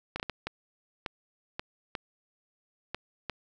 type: clicks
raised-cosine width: 0.3 ms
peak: -17 dBFS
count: 10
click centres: 0.16 / 0.198 / 0.229 / 0.297 / 0.47 / 1.062 / 1.595 / 1.952 / 2.946 / 3.297 s
effects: none